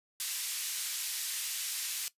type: band-pass noise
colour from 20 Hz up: white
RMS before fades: -36 dBFS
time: 0.2-2.08 s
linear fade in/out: 0 ms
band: 2400 to 13000 Hz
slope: 12 dB/octave
effects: noise-tail reverb RT60 0.1 s tail -17 dB re dry + resampled to 32000 Hz